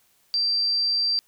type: tone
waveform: sine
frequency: 4699 Hz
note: D8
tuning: in tune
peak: -20 dBFS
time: 0.34-1.19 s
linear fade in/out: 0 ms
effects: white hiss -63 dBFS RMS until 1.27 s

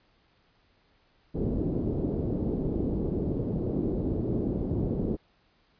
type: low-pass noise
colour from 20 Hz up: white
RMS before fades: -29 dBFS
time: 1.34-5.17 s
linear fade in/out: 20 ms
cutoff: 390 Hz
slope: 24 dB/octave
effects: pink hiss -66 dBFS RMS until 5.79 s + resampled to 11025 Hz

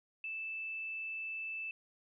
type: tone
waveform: sine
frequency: 2637 Hz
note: E7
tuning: in tune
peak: -38 dBFS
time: 0.24-1.71 s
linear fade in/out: 2 ms
effects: none

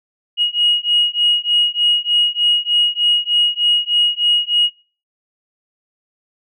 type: beating tone pair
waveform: sine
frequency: 2886 / 2889.3 Hz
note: F#7 / F#7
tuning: -44 / -42 cents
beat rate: 3.3 Hz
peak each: -15 dBFS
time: 0.37-4.7 s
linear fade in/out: 50 ms
effects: noise-tail reverb RT60 0.4 s tail -22 dB re dry + tanh soft clip ceiling -5 dBFS

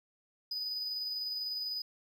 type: tone with tremolo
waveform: triangle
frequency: 4978 Hz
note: D#8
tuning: in tune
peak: -32 dBFS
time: 0.51-1.82 s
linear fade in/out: 5 ms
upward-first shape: sine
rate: 20 Hz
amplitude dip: 30%
effects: none

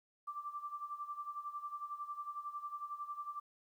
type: tone with tremolo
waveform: sine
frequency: 1174.7 Hz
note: D6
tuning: in tune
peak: -38 dBFS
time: 0.27-3.4 s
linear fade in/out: 10 ms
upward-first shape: sine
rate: 11 Hz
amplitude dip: 75%
effects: 12-bit

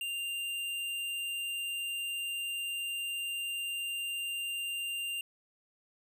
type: tone with hard clipping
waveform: sine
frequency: 2789 Hz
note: F7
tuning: 3 cents flat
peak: -35 dBFS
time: 0.01-5.21 s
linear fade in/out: 2 ms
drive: 14 dB
effects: none

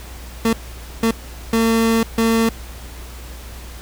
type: tone bursts at uneven times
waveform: 30% pulse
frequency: 226.7 Hz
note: A#3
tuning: 48 cents flat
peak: -11 dBFS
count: 4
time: 0.45-0.53 / 1.03-1.11 / 1.53-2.03 / 2.18-2.49 s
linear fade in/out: 2 ms
effects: added 60 Hz sine -33 dBFS peak until 3.81 s + pink hiss -39 dBFS RMS until 3.81 s

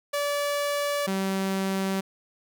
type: tone pair in turn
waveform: sawtooth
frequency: 577 / 192.55 Hz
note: D5 / G3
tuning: -31 / -31 cents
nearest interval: octave + perfect fifth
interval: 1900 cents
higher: first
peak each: -21 dBFS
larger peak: neither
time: 0.13-1.07 / 1.07-2.01 s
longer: neither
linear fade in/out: 10 ms
effects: none

